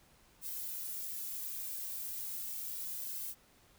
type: noise with flanger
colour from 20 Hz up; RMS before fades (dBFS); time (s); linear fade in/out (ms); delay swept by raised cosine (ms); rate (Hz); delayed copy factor
violet; -41; 0.41-3.35; 50; 1.9 to 2.54; 0.35; +1
effects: pink hiss -65 dBFS RMS until 3.78 s